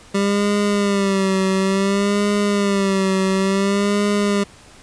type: tone with vibrato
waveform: 25% pulse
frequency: 197.7 Hz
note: G3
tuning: 15 cents sharp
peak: -12 dBFS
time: 0.14-4.44 s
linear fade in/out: 10 ms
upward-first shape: sine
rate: 0.57 Hz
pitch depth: 64 cents each way
effects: pink hiss -45 dBFS RMS until 4.82 s + resampled to 22050 Hz